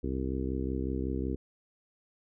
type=harmonic tone; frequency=65.41 Hz; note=C2; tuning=in tune; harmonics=1 / 2 / 3 / 4 / 5 / 6 / 7; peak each=-34 / -39 / -40 / -36 / -38 / -39 / -43 dBFS; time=0.03-1.36 s; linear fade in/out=10 ms; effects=none

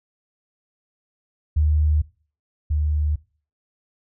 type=tone pair in turn; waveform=sine; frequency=76 / 75.26 Hz; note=D#2 / D2; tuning=-40 / +43 cents; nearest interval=unison; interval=17 cents; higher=first; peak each=-15 / -18 dBFS; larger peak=first; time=1.56-2.02 / 2.7-3.16 s; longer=neither; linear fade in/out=10 ms; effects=noise-tail reverb RT60 0.4 s tail -21 dB re dry

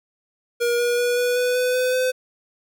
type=tone with pitch steps; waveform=square; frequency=476.3 / 481 / 485.7 / 490.5 / 495.4 / 500.3 / 505.2 / 510.2 Hz; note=A#4 / B4 / B4 / B4 / B4 / B4 / B4 / C5; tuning=+37 / -46 / -29 / -12 / +5 / +22 / +39 / -44 cents; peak=-19 dBFS; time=0.6-2.12 s; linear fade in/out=20 ms; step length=190 ms; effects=none

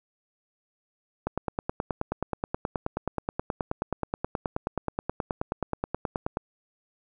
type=click train; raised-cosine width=1 ms; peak=-13 dBFS; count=49; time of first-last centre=1.27-6.371 s; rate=9.41 Hz; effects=none

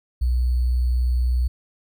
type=tone with sample-and-hold; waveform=sine; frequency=61.74 Hz; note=B1; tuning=in tune; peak=-17 dBFS; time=0.21-1.48 s; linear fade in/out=10 ms; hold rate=4410 Hz; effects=none

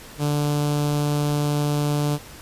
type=tone with notch filter; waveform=sawtooth; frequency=146.83 Hz; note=D3; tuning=in tune; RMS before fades=-22 dBFS; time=0.18-2.19 s; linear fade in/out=50 ms; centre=1900 Hz; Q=1.1; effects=pink hiss -42 dBFS RMS until 2.41 s + resampled to 32000 Hz

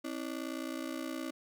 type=ring-modulated tone; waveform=35% pulse; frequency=293.7 Hz; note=D4; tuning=in tune; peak=-32 dBFS; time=0.04-1.31 s; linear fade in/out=10 ms; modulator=29.6 Hz; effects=none

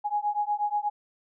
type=beating tone pair; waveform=sine; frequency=827 / 835.3 Hz; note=G#5 / G#5; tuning=-8 / +10 cents; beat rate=8.3 Hz; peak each=-28 dBFS; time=0.04-0.9 s; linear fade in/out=20 ms; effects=none

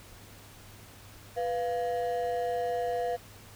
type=ring-modulated tone; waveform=triangle; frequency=595 Hz; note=D5; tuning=22 cents sharp; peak=-23 dBFS; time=1.36-3.17 s; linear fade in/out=20 ms; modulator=102 Hz; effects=added 101 Hz sine -54 dBFS peak until 3.55 s + pink hiss -52 dBFS RMS until 3.55 s

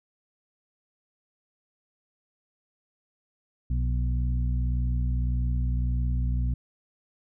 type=harmonic tone with a mistuned harmonic; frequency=61.74 Hz; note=B1; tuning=in tune; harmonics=1 / 2 / 3 / 4; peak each=-24 / -30 / -40 / -40 dBFS; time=3.7-6.54 s; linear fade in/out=5 ms; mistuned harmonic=3; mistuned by=-36 cents; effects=none

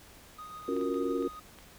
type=tone with tremolo; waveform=triangle; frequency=1244.5 Hz; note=D#6; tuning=in tune; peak=-39 dBFS; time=0.38-1.4 s; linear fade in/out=10 ms; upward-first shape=triangle; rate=7.1 Hz; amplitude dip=40%
type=chord; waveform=sine; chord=Gb major seventh; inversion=second; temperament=equal; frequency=277.2 / 349.2 / 370 / 466.2 Hz; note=Db4 / F4 / Gb4 / Bb4; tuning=0 / 0 / 0 / 0 cents; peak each=-33 / -35 / -35 / -33 dBFS; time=0.68-1.28 s; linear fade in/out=5 ms
type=clicks; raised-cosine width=0.3 ms; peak=-35 dBFS; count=5; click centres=0.766 / 0.812 / 0.943 / 1.225 / 1.587 s
effects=pink hiss -54 dBFS RMS until 1.78 s

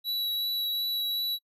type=tone with vibrato; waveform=square; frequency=3920 Hz; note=B7; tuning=14 cents flat; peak=-28 dBFS; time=0.04-1.39 s; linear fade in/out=50 ms; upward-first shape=triangle; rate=2.7 Hz; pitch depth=11 cents each way; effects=noise-tail reverb RT60 0.1 s tail -25 dB re dry

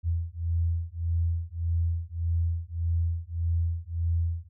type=beating tone pair; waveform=sine; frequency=83.2 / 84.9 Hz; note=E2 / F2; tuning=+17 / -48 cents; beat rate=1.7 Hz; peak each=-28 dBFS; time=0.03-4.49 s; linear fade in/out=50 ms; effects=none

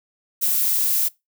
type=noise; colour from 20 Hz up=violet; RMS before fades=-20 dBFS; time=0.41-1.09 s; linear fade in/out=20 ms; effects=noise-tail reverb RT60 0.2 s tail -22 dB re dry

